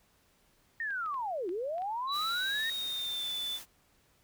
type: linear two-way sweep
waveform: sine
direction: down then up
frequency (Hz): 1864.7 to 331.5 to 1864.7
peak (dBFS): -32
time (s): 0.8-2.7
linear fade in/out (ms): 2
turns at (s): 1.49
type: clicks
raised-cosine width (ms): 0.3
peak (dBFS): -37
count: 6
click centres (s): 0.906 / 1.061 / 1.143 / 1.492 / 1.782 / 1.82
type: tone with pitch glide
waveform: sine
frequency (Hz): 3933 to 3504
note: B7 to A7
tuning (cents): -8 to -8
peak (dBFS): -33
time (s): 2.07-3.6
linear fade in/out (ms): 50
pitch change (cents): -200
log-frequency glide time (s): 2.31-3.32
type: noise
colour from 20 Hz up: white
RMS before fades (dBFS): -46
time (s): 2.11-3.66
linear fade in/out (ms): 50
effects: pink hiss -68 dBFS RMS until 4.23 s

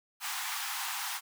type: high-pass noise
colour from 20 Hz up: pink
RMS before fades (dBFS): -36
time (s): 0.2-1.21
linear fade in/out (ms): 50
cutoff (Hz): 770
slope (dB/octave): 96
effects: none

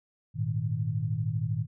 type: chord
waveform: sine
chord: Ab suspended second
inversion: none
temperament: equal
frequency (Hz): 103.83 / 116.54 / 155.56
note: Ab2 / Bb2 / Eb3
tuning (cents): 0 / 0 / 0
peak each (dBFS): -32 / -30 / -32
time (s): 0.34-1.67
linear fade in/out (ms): 50
effects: none

